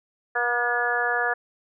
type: harmonic tone with a mistuned harmonic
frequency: 240.4 Hz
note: B3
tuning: 46 cents flat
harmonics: 2 / 3 / 4 / 5 / 6 / 7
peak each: -30 / -28 / -33 / -32 / -28 / -25 dBFS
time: 0.35-1.34 s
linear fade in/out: 10 ms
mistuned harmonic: 7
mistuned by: +18 cents
effects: none